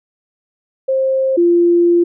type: tone pair in turn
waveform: sine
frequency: 530 / 345.4 Hz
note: C5 / F4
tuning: +22 / -19 cents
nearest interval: perfect fifth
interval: 741 cents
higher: first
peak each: -12 / -8 dBFS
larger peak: second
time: 0.88-1.37 / 1.37-2.04 s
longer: second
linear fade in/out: 10 ms
effects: none

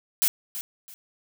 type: noise with echo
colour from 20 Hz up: blue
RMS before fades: -21 dBFS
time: 0.22-0.28 s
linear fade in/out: 0 ms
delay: 330 ms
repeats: 2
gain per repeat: -12 dB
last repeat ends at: 0.94 s
effects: none

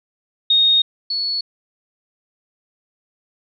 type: tone pair in turn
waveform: sine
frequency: 3716 / 4403 Hz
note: A#7 / C#8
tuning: -6 / -13 cents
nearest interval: minor third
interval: 293 cents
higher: second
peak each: -11 / -19 dBFS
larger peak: first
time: 0.5-0.82 / 1.1-1.41 s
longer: first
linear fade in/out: 5 ms
effects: none

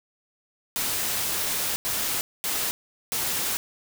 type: noise bursts at uneven times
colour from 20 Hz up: white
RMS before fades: -27 dBFS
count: 4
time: 0.76-1.76 / 1.85-2.21 / 2.44-2.71 / 3.12-3.57 s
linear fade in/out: 0 ms
effects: none

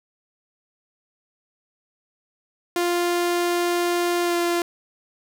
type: tone with pitch glide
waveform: sawtooth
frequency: 349.2 to 345.4 Hz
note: F4 to F4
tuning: 0 to -19 cents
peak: -16 dBFS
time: 2.76-4.62 s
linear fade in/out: 2 ms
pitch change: -19 cents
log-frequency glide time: 4.23-4.35 s
effects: none

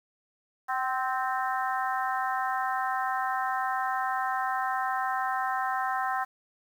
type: harmonic tone with a mistuned harmonic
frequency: 260.9 Hz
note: C4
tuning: 5 cents flat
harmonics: 3 / 4 / 5 / 6 / 7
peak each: -30 / -32 / -34 / -36 / -37 dBFS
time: 0.68-6.25 s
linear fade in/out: 20 ms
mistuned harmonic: 3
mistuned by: -30 cents
effects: 9-bit

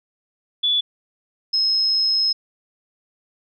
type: tone pair in turn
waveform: sine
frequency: 3443 / 5159 Hz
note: A7 / E8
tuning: -38 / -38 cents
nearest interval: perfect fifth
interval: 700 cents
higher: second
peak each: -16 dBFS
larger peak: neither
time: 0.63-0.81 / 1.53-2.33 s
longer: second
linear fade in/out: 10 ms
effects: none

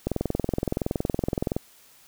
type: click train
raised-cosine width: 2 ms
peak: -11 dBFS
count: 33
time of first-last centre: 0.07-1.565 s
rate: 21.4 Hz
effects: white hiss -55 dBFS RMS until 2.07 s

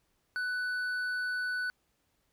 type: tone with hard clipping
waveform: triangle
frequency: 1490 Hz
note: F#6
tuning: 12 cents sharp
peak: -32 dBFS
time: 0.36-1.7 s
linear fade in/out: 0 ms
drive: 8 dB
effects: pink hiss -75 dBFS RMS until 2.32 s

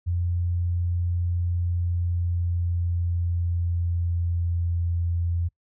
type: tone with pitch glide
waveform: sine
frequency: 87.31 to 85.61 Hz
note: F2 to F2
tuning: 0 to -34 cents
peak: -22 dBFS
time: 0.06-5.49 s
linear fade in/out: 20 ms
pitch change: -34 cents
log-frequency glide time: 1.56-4.76 s
effects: noise-tail reverb RT60 0.1 s tail -24 dB re dry

